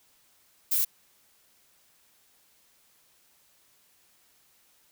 violet noise, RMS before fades -25 dBFS, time 0.71-0.85 s, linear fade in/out 10 ms, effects white hiss -64 dBFS RMS until 4.91 s

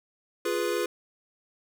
square chord, F diminished, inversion none, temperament equal, 349.2 / 415.3 / 493.9 Hz, F4 / Ab4 / Cb5, 0 / 0 / 0 cents, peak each -31 dBFS, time 0.45-0.86 s, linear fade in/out 5 ms, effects 10-bit

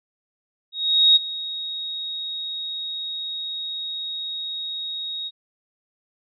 sine tone with ADSR envelope, 3764 Hz, A#7, 16 cents sharp, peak -10 dBFS, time 0.72-5.31 s, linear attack 440 ms, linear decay 18 ms, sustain -17 dB, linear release 42 ms, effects none

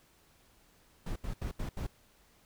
brown noise bursts, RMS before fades -36 dBFS, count 5, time 1.06-1.868 s, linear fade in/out 5 ms, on 100 ms, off 77 ms, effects pink hiss -65 dBFS RMS until 2.45 s

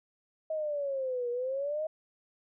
sine exponential two-way sweep, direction down then up, 638 to 476.8 to 635 Hz, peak -30 dBFS, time 0.5-1.87 s, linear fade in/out 5 ms, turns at 1.3 s, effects none

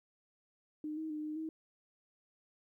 sine tone with pitch steps, 304.6 / 316.3 / 304 / 305.8 / 317.7 Hz, D#4 / D#4 / D#4 / D#4 / D#4, -37 / +29 / -40 / -30 / +36 cents, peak -37 dBFS, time 0.84-1.49 s, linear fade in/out 2 ms, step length 130 ms, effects 13-bit

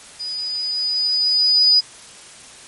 sine tone with level ramp, 4953 Hz, D#8, 9 cents flat, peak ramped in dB -25 to -9 dBFS, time 0.19-1.81 s, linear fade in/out 20 ms, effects white hiss -41 dBFS RMS until 2.67 s + MP3 48 kbps

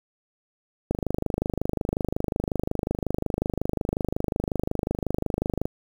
click train, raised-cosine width 2 ms, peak -11 dBFS, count 122, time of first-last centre 0.91-5.655 s, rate 25.5 Hz, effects 7-bit

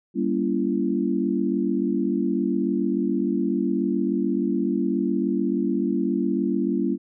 sine chord, G diminished seventh, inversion none, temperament just, 196 / 235.2 / 282.2 / 338.7 Hz, G3 / Bb3 / Db4 / Fb4, 0 / +16 / +31 / +47 cents, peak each -26 dBFS, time 0.14-6.98 s, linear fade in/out 50 ms, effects none

